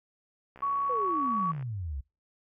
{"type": "click train", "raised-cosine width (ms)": 0.5, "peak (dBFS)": -34, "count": 71, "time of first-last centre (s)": [0.56, 1.625], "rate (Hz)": 65.7}
{"type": "tone with pitch glide", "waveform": "sine", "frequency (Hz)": [1120, 1129.1], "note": ["C#6", "C#6"], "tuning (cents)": [18, 32], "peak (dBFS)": -26, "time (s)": [0.62, 1.52], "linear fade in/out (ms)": 10, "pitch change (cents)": 14, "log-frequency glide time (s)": [1.03, 1.29]}
{"type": "exponential sweep", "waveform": "sine", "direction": "down", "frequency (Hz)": [523.3, 63.4], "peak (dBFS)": -32, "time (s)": [0.89, 2.01], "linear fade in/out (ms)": 10}
{"effects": ["noise-tail reverb RT60 0.3 s tail -26 dB re dry"]}